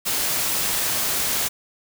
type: noise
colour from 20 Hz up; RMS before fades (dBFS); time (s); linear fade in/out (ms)
white; -23; 0.05-1.49; 20
effects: none